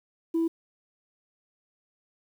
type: tone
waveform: sine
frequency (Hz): 329.6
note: E4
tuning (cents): 0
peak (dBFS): -21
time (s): 0.34-0.48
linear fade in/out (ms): 10
effects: tanh soft clip ceiling -20 dBFS + 9-bit